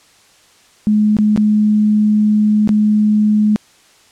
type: tone with dropouts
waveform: sine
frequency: 211.6 Hz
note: G#3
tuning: 33 cents sharp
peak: -9 dBFS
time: 0.87-3.56 s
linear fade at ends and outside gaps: 0 ms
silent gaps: 1.168-1.187 / 1.362-1.375 / 2.675-2.691 s
effects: white hiss -49 dBFS RMS until 4.11 s + low-pass 8000 Hz 12 dB/octave